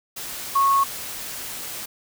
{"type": "tone in noise", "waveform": "sine", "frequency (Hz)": 1100, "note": "C#6", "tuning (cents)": -14, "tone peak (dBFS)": -15, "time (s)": [0.55, 0.84], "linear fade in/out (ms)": 10, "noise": "white", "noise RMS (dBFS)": -33, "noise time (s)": [0.16, 1.86], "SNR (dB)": 15, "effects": []}